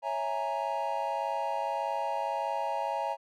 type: chord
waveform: triangle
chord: A# half-diminished seventh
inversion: first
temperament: equal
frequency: 554.4 / 659.3 / 830.6 / 932.3 Hz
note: C#5 / E5 / G#5 / A#5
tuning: 0 / 0 / 0 / 0 cents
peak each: -35 / -34 / -32 / -32 dBFS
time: 0.02-3.17 s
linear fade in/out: 50 ms
effects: none